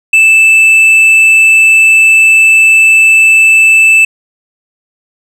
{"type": "tone with tanh clipping", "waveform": "sine", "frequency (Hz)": 2637, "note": "E7", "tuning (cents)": 0, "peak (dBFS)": -3, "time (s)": [0.13, 4.05], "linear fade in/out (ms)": 5, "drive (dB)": 5, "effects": []}